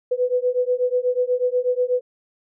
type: beating tone pair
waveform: sine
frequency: 493.9 / 502.1 Hz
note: B4 / B4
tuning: 0 / +29 cents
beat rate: 8.2 Hz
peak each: -21 dBFS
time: 0.11-2.01 s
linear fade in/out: 10 ms
effects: none